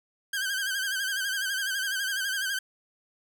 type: tone with vibrato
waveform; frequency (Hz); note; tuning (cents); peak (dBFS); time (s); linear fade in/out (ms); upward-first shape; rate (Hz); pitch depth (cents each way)
sawtooth; 1571; G6; +3; -24; 0.33-2.59; 5; sine; 12; 73
effects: none